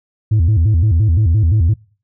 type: tone with vibrato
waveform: sine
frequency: 94.1 Hz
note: F#2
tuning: 30 cents sharp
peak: -7 dBFS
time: 0.31-1.74 s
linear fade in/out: 10 ms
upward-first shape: square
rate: 5.8 Hz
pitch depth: 240 cents each way
effects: noise-tail reverb RT60 0.4 s tail -25 dB re dry + tanh soft clip ceiling -8 dBFS